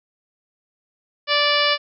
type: harmonic tone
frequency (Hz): 584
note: D5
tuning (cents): -10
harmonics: 1 / 2 / 3 / 4 / 5 / 6 / 7 / 8 / 9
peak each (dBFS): -23 / -23 / -24 / -24 / -23 / -26 / -28 / -26 / -28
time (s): 1.27-1.78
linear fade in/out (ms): 50
effects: none